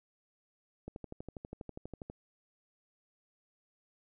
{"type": "click train", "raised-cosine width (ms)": 2, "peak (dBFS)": -29, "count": 16, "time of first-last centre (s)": [0.88, 2.1], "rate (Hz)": 12.3, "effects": []}